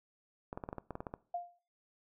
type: clicks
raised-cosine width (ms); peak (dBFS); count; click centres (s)
1; -26; 11; 0.529 / 0.575 / 0.638 / 0.689 / 0.729 / 0.783 / 0.907 / 0.954 / 1.005 / 1.068 / 1.139
type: tone with exponential decay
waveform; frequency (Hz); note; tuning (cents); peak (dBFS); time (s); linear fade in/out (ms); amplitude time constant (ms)
sine; 700; F5; +4; -32; 1.34-1.59; 5; 54
effects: noise-tail reverb RT60 0.4 s tail -20 dB re dry